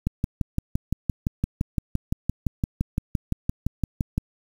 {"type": "click train", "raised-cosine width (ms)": 5, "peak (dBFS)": -10, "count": 25, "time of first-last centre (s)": [0.07, 4.18], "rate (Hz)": 5.84, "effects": ["7-bit"]}